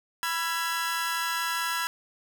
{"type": "chord", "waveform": "sawtooth", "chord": "E major", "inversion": "second", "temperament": "equal with one note detuned", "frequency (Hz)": [987.8, 1347, 1661.2], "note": ["B5", "E6", "G#6"], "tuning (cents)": [0, 37, 0], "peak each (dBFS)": -28, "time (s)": [0.23, 1.87], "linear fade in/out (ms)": 0, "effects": []}